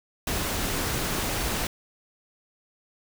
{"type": "noise", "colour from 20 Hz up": "pink", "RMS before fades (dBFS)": -28, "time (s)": [0.27, 1.67], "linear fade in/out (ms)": 2, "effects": []}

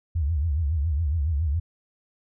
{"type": "tone with vibrato", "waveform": "sine", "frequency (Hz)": 76.8, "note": "D#2", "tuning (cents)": -22, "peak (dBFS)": -21, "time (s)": [0.15, 1.6], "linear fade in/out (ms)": 10, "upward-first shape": "triangle", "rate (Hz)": 7.2, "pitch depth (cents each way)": 240, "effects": []}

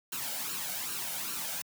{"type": "noise with flanger", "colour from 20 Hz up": "white", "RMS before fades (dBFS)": -36, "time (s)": [0.12, 1.62], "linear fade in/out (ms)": 5, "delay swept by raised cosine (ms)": [0.71, 1.37], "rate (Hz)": 2.5, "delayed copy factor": 0.6, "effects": ["high-pass 150 Hz 12 dB/octave"]}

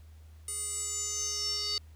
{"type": "tone with band-pass filter sweep", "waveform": "square", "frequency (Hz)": 415.3, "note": "G#4", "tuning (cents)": 0, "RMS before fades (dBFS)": -34, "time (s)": [0.48, 1.78], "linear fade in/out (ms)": 2, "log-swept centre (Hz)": [9400, 4600], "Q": 8.9, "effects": ["added 78 Hz sine -49 dBFS peak until 1.95 s", "pink hiss -66 dBFS RMS until 1.95 s"]}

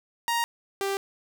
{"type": "tone pair in turn", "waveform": "sawtooth", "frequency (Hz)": [936, 393.5], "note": ["A#5", "G4"], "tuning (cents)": [7, 7], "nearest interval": "octave + minor third", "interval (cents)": 1500, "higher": "first", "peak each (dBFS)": [-20, -22], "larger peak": "first", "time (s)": [[0.28, 0.44], [0.81, 0.97]], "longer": "neither", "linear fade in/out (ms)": 0, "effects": []}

